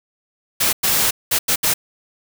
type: noise bursts at uneven times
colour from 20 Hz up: white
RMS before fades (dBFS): -17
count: 5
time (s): 0.6-0.73 / 0.83-1.11 / 1.31-1.39 / 1.48-1.56 / 1.63-1.74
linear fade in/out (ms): 10
effects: none